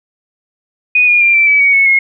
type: tone with pitch steps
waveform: sine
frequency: 2479 / 2431 / 2384 / 2337 / 2292 / 2247 / 2203 / 2161 Hz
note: D#7 / D#7 / D7 / D7 / D7 / C#7 / C#7 / C#7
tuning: -7 / -41 / +25 / -9 / -43 / +23 / -11 / -45 cents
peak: -6 dBFS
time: 0.95-1.99 s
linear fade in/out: 5 ms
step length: 130 ms
effects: none